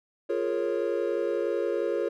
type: chord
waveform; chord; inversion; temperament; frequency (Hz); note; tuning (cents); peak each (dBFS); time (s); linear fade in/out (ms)
triangle; Bb minor seventh; second; equal with one note detuned; 349.2 / 415.3 / 466.2 / 549.3; F4 / Ab4 / Bb4 / Db5; 0 / 0 / 0 / -16; -29; 0.29-2.09; 10
effects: none